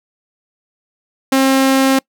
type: tone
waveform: sawtooth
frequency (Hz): 267.3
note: C4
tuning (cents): +37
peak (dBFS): -6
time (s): 1.32-1.99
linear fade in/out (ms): 5
effects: noise-tail reverb RT60 0.1 s tail -26 dB re dry